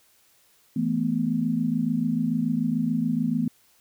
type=chord; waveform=sine; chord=E suspended fourth; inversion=none; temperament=equal; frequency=164.81 / 220 / 246.9 Hz; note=E3 / A3 / B3; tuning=0 / 0 / 0 cents; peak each=-28 / -26 / -25 dBFS; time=0.76-3.48 s; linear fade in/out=5 ms; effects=white hiss -61 dBFS RMS until 3.8 s